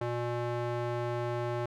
square tone with band-pass filter, 120 Hz, B2, 49 cents flat, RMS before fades -33 dBFS, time 0.01-1.66 s, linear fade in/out 5 ms, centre 640 Hz, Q 0.74, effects none

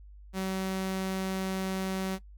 sawtooth tone, 189.7 Hz, F#3, 43 cents sharp, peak -26 dBFS, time 0.33-2.19 s, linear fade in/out 50 ms, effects noise-tail reverb RT60 0.1 s tail -18 dB re dry + added 50 Hz sine -47 dBFS peak until 2.37 s

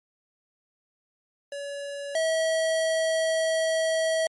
square tone pair in turn, 567 / 645.1 Hz, C#5 / E5, +39 / -38 cents, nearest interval major second, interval 223 cents, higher second, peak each -33 / -23 dBFS, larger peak second, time 1.52-2.15 / 2.15-4.27 s, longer second, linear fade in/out 2 ms, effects MP3 48 kbps

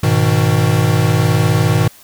square chord, G# minor, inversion none, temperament equal with one note detuned, 103.83 / 123.47 / 157.64 Hz, G#2 / B2 / D#3, 0 / 0 / +23 cents, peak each -16 dBFS, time 0.03-1.88 s, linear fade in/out 5 ms, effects white hiss -43 dBFS RMS until 2.03 s

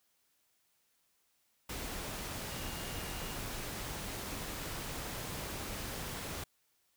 sine tone in noise, 2840 Hz, F7, 28 cents sharp, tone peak -52 dBFS, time 2.5-3.36 s, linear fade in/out 5 ms, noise pink, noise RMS -41 dBFS, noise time 1.69-6.44 s, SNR -14 dB, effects white hiss -75 dBFS RMS until 6.96 s

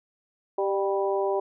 harmonic tone with a mistuned harmonic, 196 Hz, G3, in tune, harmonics 2 / 3 / 4 / 5, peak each -25 / -29 / -31 / -33 dBFS, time 0.58-1.4 s, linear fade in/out 5 ms, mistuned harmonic 3, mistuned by +27 cents, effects none

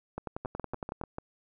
two click trains, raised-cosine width 1 ms, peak -21 / -22 dBFS, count 10 / 6, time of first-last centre 0.18-1.013 / 0.45-1.184 s, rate 10.8 / 6.81 Hz, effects none

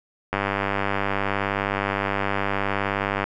click train, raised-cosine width 0.5 ms, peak -8 dBFS, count 290, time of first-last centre 0.33-3.24 s, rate 99.3 Hz, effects none

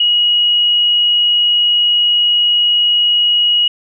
sine tone, 2900 Hz, F#7, 35 cents flat, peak -9 dBFS, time 0-3.68 s, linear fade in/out 5 ms, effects none

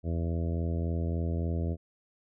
harmonic tone, 83.5 Hz, E2, 23 cents sharp, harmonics 1 / 2 / 3 / 4 / 5 / 6 / 7 / 8, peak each -29 / -35 / -39 / -41 / -43 / -45 / -46 / -47 dBFS, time 0.03-1.77 s, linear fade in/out 50 ms, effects none

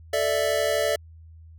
square chord, A suspended fourth, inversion none, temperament equal, 440 / 587.3 / 659.3 Hz, A4 / D5 / E5, 0 / 0 / 0 cents, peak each -29 / -25 / -27 dBFS, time 0.13-0.96 s, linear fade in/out 5 ms, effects added 81 Hz sine -44 dBFS peak until 1.58 s

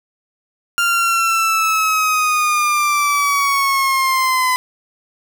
30% pulse linear sweep, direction down, 1396.9 to 1009 Hz, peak -11 dBFS, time 0.78-4.56 s, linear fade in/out 0 ms, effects none

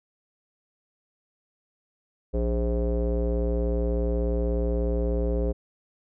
square tone with low-pass filter, 58.27 Hz, A#1, in tune, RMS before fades -25 dBFS, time 2.33-5.53 s, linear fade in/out 20 ms, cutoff 480 Hz, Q 6.9, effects none

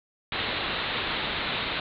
white low-pass noise, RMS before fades -30 dBFS, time 0.32-1.8 s, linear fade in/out 2 ms, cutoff 4100 Hz, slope 96 dB/octave, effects none

